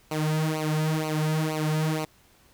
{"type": "tone with flanger", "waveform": "sawtooth", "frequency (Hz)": 155.56, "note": "D#3", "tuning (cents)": 0, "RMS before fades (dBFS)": -26, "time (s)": [0.11, 2.05], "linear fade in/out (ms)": 5, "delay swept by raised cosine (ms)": [0.57, 3.77], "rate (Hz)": 2.1, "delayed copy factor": -0.85, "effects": ["pink hiss -59 dBFS RMS until 2.53 s"]}